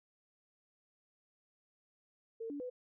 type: tone with pitch steps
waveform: sine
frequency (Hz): 453.3 / 287.3 / 499.3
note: A#4 / D4 / B4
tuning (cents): -48 / -38 / +19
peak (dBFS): -39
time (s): 2.4-2.7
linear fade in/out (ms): 10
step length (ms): 100
effects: none